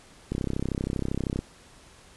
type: click train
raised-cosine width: 3 ms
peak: -15 dBFS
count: 36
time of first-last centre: 0.32-1.39 s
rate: 32.7 Hz
effects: pink hiss -53 dBFS RMS until 2.16 s + resampled to 24000 Hz